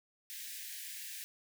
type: high-pass noise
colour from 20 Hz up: white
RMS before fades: -45 dBFS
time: 0.3-1.24 s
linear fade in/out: 0 ms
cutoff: 1600 Hz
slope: 96 dB/octave
effects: none